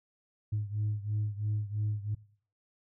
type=beating tone pair; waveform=sine; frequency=104.5 / 107.5 Hz; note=G#2 / A2; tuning=+11 / -40 cents; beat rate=3 Hz; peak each=-31 / -33 dBFS; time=0.52-2.15 s; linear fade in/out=10 ms; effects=noise-tail reverb RT60 0.5 s tail -20 dB re dry + tanh soft clip ceiling -25 dBFS